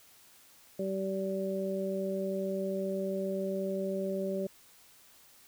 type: harmonic tone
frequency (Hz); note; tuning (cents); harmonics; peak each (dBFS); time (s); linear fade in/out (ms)
192.5; G3; -31; 1 / 2 / 3; -35 / -35 / -35; 0.79-4.47; 5
effects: white hiss -59 dBFS RMS until 5.47 s